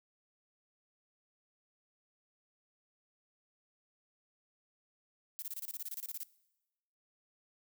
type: noise bursts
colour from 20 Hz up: violet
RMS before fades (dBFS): -41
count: 15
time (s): 5.39-6.233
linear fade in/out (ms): 0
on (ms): 31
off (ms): 27
effects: noise-tail reverb RT60 1.0 s tail -21 dB re dry